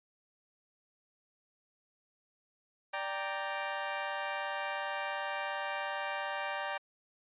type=chord; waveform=20% pulse; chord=G minor; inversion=second; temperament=equal; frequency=587.3 / 784 / 932.3 Hz; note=D5 / G5 / Bb5; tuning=0 / 0 / 0 cents; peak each=-34 / -33 / -35 dBFS; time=2.93-6.78 s; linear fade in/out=10 ms; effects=resampled to 8000 Hz